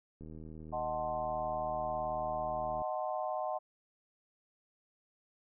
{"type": "click train", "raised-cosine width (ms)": 3, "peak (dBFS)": -36, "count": 206, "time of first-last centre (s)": [0.21, 2.818], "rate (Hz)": 78.6}
{"type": "chord", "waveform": "sine", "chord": "D# diminished seventh", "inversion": "none", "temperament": "equal", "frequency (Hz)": [622.3, 740, 880, 1046.5], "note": ["D#5", "F#5", "A5", "C6"], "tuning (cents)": [0, 0, 0, 0], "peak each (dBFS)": [-37, -37, -42, -42], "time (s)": [0.72, 3.59], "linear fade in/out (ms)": 20}
{"effects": []}